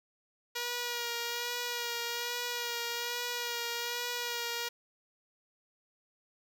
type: tone with vibrato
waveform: 5% pulse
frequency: 477.6 Hz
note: A#4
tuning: 42 cents sharp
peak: -22 dBFS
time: 0.55-4.69 s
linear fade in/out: 10 ms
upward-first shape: sine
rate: 1.2 Hz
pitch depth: 24 cents each way
effects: none